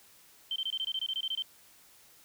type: tone bursts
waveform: sine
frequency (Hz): 3115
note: G7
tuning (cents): -12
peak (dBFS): -30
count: 13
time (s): 0.51-1.423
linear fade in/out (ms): 2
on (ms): 49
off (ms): 23
effects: white hiss -59 dBFS RMS until 2.24 s